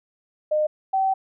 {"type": "tone pair in turn", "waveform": "sine", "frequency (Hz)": [610, 768.6], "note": ["D#5", "G5"], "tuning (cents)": [-34, -34], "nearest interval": "major third", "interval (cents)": 400, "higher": "second", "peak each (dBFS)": -18, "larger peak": "neither", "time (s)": [[0.51, 0.67], [0.93, 1.14]], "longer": "second", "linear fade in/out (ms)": 10, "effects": []}